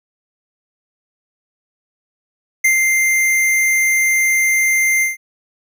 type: tone with ADSR envelope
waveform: square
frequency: 2093 Hz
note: C7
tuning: in tune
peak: -10 dBFS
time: 2.64-5.17 s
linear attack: 9 ms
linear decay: 96 ms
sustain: -3 dB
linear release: 150 ms
effects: none